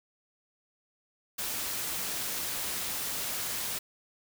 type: noise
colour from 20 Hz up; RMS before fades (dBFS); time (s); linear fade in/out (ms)
white; -34; 1.38-3.79; 10
effects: none